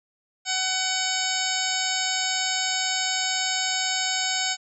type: harmonic tone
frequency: 751 Hz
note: F#5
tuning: 26 cents sharp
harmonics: 1 / 2 / 3 / 4 / 5 / 6 / 7 / 9 / 10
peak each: -32 / -32 / -32 / -32 / -32 / -32 / -32 / -32 / -32 dBFS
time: 0.45-4.57 s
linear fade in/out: 50 ms
effects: none